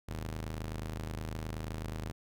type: ring-modulated tone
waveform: sawtooth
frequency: 79 Hz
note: D#2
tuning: 27 cents sharp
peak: -30 dBFS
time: 0.08-2.12 s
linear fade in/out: 10 ms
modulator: 25.4 Hz
effects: none